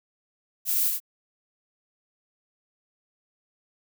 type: noise with echo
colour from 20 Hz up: violet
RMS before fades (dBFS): -25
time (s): 0.65-0.92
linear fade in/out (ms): 50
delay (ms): 82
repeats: 1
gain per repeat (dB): -3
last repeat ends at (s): 1.002
effects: none